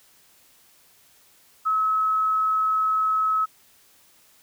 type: tone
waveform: sine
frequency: 1288 Hz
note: E6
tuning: 41 cents flat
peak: -19 dBFS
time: 1.65-3.46 s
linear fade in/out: 20 ms
effects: white hiss -57 dBFS RMS until 4.42 s